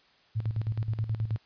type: tone with tremolo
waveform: sine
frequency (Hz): 110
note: A2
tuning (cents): 0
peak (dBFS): -25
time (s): 0.35-1.38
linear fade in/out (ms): 20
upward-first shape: square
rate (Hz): 9.4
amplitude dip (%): 70
effects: white hiss -62 dBFS RMS until 1.45 s + resampled to 11025 Hz